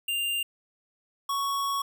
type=tone pair in turn; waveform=square; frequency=2794 / 1112.3 Hz; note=F7 / C#6; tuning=0 / +6 cents; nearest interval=octave + major third; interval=1594 cents; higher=first; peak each=-27 dBFS; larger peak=neither; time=0.08-0.43 / 1.29-1.82 s; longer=second; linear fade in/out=5 ms; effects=11-bit